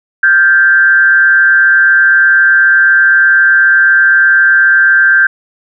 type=tone with frequency modulation; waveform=sine; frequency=1568 Hz; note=G6; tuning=in tune; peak=-4 dBFS; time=0.23-5.27 s; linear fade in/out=5 ms; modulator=157 Hz; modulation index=0.54; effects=none